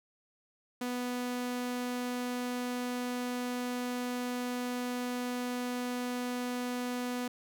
sawtooth tone, 246.9 Hz, B3, in tune, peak -29 dBFS, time 0.81-7.28 s, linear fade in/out 5 ms, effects none

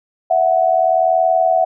sine tone pair together, 659.3 / 740 Hz, E5 / F#5, 0 / 0 cents, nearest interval major second, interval 200 cents, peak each -14 dBFS, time 0.3-1.65 s, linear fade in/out 10 ms, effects none

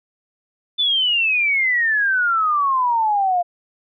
sine exponential sweep, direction down, 3538 to 692 Hz, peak -15 dBFS, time 0.78-3.43 s, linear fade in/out 20 ms, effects none

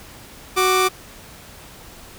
sawtooth tone pair together, 372 / 1181 Hz, F#4 / D6, +9 / +9 cents, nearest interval octave + minor sixth, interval 2000 cents, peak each -14 dBFS, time 0.56-0.89 s, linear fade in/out 20 ms, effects pink hiss -42 dBFS RMS until 2.18 s

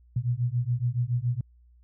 sine beating tone pair, 118.3 / 125.4 Hz, A#2 / B2, +26 / +27 cents, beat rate 7.1 Hz, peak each -27 / -27 dBFS, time 0.16-1.41 s, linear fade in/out 5 ms, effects added 60 Hz sine -54 dBFS peak until 1.83 s

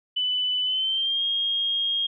sine tone with pitch glide, 2995 to 3247 Hz, F#7 to G#7, +20 to -40 cents, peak -22 dBFS, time 0.16-2.07 s, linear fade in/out 10 ms, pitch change +140 cents, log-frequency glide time 0.63-1.23 s, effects none

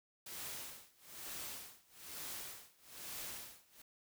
white noise with tremolo, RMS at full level -45 dBFS, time 0.26-3.82 s, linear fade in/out 5 ms, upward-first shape sine, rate 1.1 Hz, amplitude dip 95%, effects none

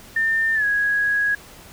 sine tone with pitch glide, 1800 to 1660.2 Hz, A6 to G#6, +39 to -1 cents, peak -17 dBFS, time 0.16-1.35 s, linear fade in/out 5 ms, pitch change -140 cents, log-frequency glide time 0.54-0.65 s, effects pink hiss -44 dBFS RMS until 1.72 s

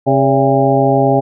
harmonic tone with a mistuned harmonic, 134.8 Hz, C#3, 48 cents flat, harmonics 1 / 2 / 3 / 4 / 5 / 6, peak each -16 / -16 / -16 / -16 / -16 / -16 dBFS, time 0.06-1.21 s, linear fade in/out 20 ms, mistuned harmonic 4, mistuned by +84 cents, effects none

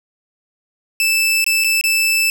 sawtooth tone with dropouts, 2637 Hz, E7, in tune, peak -10 dBFS, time 1-2.3 s, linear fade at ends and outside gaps 1 ms, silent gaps 1.443-1.464 / 1.639-1.644 / 1.812-1.839 s, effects none

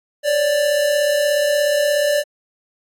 square tone pair together, 550.5 / 587.3 Hz, C#5 / D5, -12 / 0 cents, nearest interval minor second, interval 112 cents, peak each -25 / -16 dBFS, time 0.23-2.24 s, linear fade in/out 50 ms, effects AAC 48 kbps

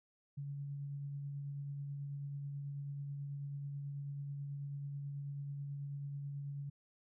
sine tone with tremolo, 141.5 Hz, C#3, 36 cents sharp, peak -39 dBFS, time 0.37-6.7 s, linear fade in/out 10 ms, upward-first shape triangle, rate 9.2 Hz, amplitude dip 25%, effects none

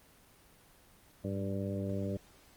harmonic tone with a mistuned harmonic, 98 Hz, G2, in tune, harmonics 1 / 2 / 3 / 4 / 5 / 6, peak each -37 / -37 / -42 / -43 / -44 / -42 dBFS, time 1.24-2.17 s, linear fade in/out 5 ms, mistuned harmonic 1, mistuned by +50 cents, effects pink hiss -61 dBFS RMS until 2.56 s + Opus 24 kbps

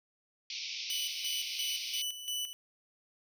white band-pass noise, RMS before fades -40 dBFS, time 0.5-2.02 s, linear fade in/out 2 ms, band 2200 to 5800 Hz, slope 96 dB/octave
sawtooth tone with tremolo, 2977 Hz, F#7, 10 cents sharp, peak -30 dBFS, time 0.9-2.53 s, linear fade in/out 0 ms, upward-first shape square, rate 2.9 Hz, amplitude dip 65%
effects none

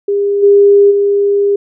sine tone with level steps, 403.4 Hz, G4, 50 cents sharp, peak -10 / -3 / -8 dBFS, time 0.08-1.56 s, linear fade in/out 5 ms, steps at 0.42 / 0.9 s, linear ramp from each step 20 ms, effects none

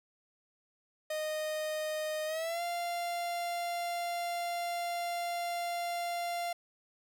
45% pulse tone with pitch glide, 618 to 693.7 Hz, D#5 to F5, -12 to -12 cents, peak -33 dBFS, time 1.1-6.53 s, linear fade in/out 5 ms, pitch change +200 cents, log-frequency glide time 2.26-2.62 s, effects none

